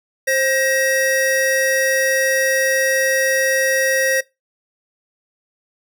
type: tone pair together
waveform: square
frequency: 529.5 / 1894 Hz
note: C5 / A#6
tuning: +21 / +27 cents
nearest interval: octave + minor seventh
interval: 2206 cents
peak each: -19 dBFS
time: 0.27-4.21 s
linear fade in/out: 10 ms
effects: noise-tail reverb RT60 0.2 s tail -20 dB re dry